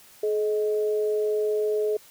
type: tone pair together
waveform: sine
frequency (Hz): 425.9 / 626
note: G#4 / D#5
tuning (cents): +44 / +10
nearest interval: perfect fifth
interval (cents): 666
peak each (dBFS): -22 / -32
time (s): 0.23-1.97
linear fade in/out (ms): 5
effects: white hiss -52 dBFS RMS until 2.1 s